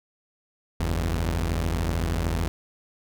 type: tone pair together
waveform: sawtooth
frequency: 48.04 / 82.8 Hz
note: G1 / E2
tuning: -34 / +8 cents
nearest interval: major sixth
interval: 942 cents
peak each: -23 / -22 dBFS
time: 0.8-2.48 s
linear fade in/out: 0 ms
effects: none